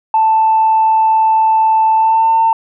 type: tone with pitch glide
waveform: sine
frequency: 882 to 901.1 Hz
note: A5 to A5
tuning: +4 to +41 cents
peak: -7 dBFS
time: 0.14-2.53 s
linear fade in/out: 2 ms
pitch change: +37 cents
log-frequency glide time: 1.95-2.31 s
effects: tanh soft clip ceiling -3 dBFS